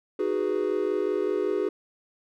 triangle chord, G# minor seventh, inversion second, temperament equal, 311.1 / 370 / 415.3 / 493.9 Hz, D#4 / F#4 / G#4 / B4, 0 / 0 / 0 / 0 cents, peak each -31 / -26 / -25 / -31 dBFS, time 0.19-1.69 s, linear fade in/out 5 ms, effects none

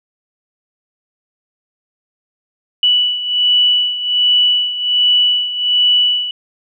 sine beating tone pair, 2957 / 2958.3 Hz, F#7 / F#7, -2 / -1 cents, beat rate 1.3 Hz, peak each -12 / -17 dBFS, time 2.83-6.31 s, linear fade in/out 2 ms, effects none

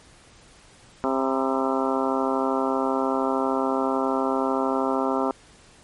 harmonic tone with a mistuned harmonic, 133.1 Hz, C3, 30 cents sharp, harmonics 2 / 3 / 4 / 5 / 6 / 7 / 8 / 9 / 10, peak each -26 / -28 / -29 / -30 / -31 / -31 / -32 / -33 / -33 dBFS, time 1.04-5.31 s, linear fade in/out 0 ms, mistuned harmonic 8, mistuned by -67 cents, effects pink hiss -52 dBFS RMS until 5.83 s + MP3 48 kbps

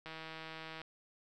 click train, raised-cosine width 0.3 ms, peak -30 dBFS, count 122, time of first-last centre 0.06-0.816 s, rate 160 Hz, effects none

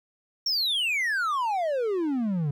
triangle exponential sweep, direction down, 5620 to 138 Hz, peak -22 dBFS, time 0.46-2.51 s, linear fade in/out 5 ms, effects none

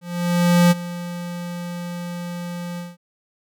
square tone with ADSR envelope, 174.61 Hz, F3, in tune, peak -11 dBFS, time 0.01-2.97 s, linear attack 700 ms, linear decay 26 ms, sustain -17 dB, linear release 190 ms, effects none

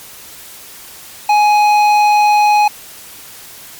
sine tone with tanh clipping, 836 Hz, G#5, 11 cents sharp, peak -9 dBFS, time 1.29-2.68 s, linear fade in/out 5 ms, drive 12 dB, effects white hiss -35 dBFS RMS until 3.79 s + MP3 96 kbps

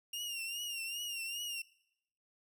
sawtooth tone with vibrato, 2800 Hz, F7, 4 cents sharp, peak -35 dBFS, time 0.13-1.62 s, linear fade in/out 5 ms, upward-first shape triangle, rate 2.5 Hz, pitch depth 84 cents each way, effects noise-tail reverb RT60 0.8 s tail -22 dB re dry

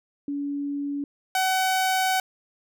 sine / sawtooth tone pair in turn, 284.7 / 753.9 Hz, C#4 / F#5, +46 / +32 cents, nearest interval octave + perfect fourth, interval 1686 cents, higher second, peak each -26 / -17 dBFS, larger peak second, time 0.28-1.04 / 1.35-2.2 s, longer second, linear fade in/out 2 ms, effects none

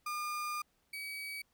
35% pulse tone pair in turn, 1210 / 2276 Hz, D#6 / C#7, -49 / +45 cents, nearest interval major seventh, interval 1094 cents, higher second, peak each -34 / -38 dBFS, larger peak first, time 0.06-0.62 / 0.93-1.42 s, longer first, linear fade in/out 5 ms, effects pink hiss -75 dBFS RMS until 1.53 s

